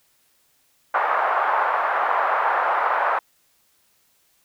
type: band-pass noise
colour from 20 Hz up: white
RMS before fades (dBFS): -21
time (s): 0.94-3.19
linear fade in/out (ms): 5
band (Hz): 670 to 1300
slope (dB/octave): 24
effects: white hiss -63 dBFS RMS until 4.44 s

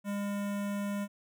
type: tone with notch filter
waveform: square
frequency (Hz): 202.4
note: G#3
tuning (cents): -44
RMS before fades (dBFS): -34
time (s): 0.04-1.08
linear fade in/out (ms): 50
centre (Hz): 4500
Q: 1.2
effects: none

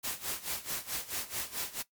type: noise with tremolo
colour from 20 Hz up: white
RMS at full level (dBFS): -34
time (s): 0.03-1.83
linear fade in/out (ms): 20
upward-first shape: sine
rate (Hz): 4.6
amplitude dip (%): 85
effects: noise-tail reverb RT60 0.1 s tail -17 dB re dry + MP3 96 kbps

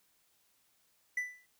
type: tone with exponential decay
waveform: triangle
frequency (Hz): 1986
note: B6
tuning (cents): +9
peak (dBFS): -27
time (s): 1.17-1.46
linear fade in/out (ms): 5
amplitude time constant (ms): 62
effects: white hiss -72 dBFS RMS until 1.59 s

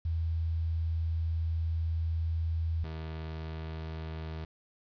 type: tone pair in turn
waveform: sine / 30% pulse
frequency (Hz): 81.8 / 79.61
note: E2 / D#2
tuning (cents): -13 / +40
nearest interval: unison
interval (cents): 47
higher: first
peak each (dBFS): -28 / -34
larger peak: first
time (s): 0.05-2.84 / 2.84-4.45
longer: first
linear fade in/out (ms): 5
effects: resampled to 11025 Hz + 10-bit

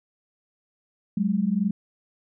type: tone pair together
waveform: sine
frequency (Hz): 188.2 / 210.4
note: F#3 / G#3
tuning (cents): +30 / +23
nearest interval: major second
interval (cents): 193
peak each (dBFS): -24 / -23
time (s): 1.17-1.71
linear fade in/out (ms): 5
effects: none

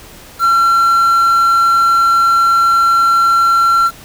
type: tone with quantisation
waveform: triangle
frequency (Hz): 1362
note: F6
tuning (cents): -44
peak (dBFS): -6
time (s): 0.39-3.91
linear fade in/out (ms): 50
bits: 5
effects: pink hiss -37 dBFS RMS until 4.04 s

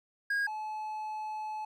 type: tone pair in turn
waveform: triangle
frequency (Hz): 1634 / 860.1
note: G#6 / A5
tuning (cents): -29 / -40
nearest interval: major seventh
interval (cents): 1111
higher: first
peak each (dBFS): -26 / -33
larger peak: first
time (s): 0.3-0.47 / 0.47-1.65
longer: second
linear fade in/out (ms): 5
effects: none

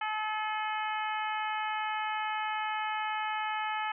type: harmonic tone with a mistuned harmonic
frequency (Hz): 430.6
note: A4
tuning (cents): -37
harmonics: 2 / 3 / 4 / 5 / 6 / 7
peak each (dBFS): -33 / -37 / -39 / -41 / -43 / -44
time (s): 0.01-3.92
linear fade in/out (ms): 5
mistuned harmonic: 6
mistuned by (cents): -26
effects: none

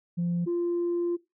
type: tone pair in turn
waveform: sine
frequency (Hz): 173.2 / 346.4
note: F3 / F4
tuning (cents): -14 / -14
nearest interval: octave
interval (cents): 1200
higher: second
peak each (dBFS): -23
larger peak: neither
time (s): 0.17-0.46 / 0.46-1.17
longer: second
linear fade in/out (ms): 20
effects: noise-tail reverb RT60 0.2 s tail -19 dB re dry + tanh soft clip ceiling -22 dBFS

